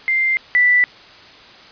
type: tone pair in turn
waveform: sine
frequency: 2093 / 1974.3 Hz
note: C7 / B6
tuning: 0 / -1 cents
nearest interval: minor second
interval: 101 cents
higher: first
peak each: -14 / -10 dBFS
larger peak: second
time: 0.08-0.37 / 0.55-0.84 s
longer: neither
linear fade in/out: 0 ms
effects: white hiss -42 dBFS RMS until 1.71 s + resampled to 11025 Hz